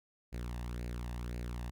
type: tone with flanger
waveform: sawtooth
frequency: 60 Hz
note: B1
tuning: 49 cents flat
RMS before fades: -40 dBFS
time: 0.32-1.71 s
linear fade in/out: 20 ms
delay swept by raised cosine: 0.43 to 1.12 ms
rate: 1.9 Hz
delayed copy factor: +0.55
effects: none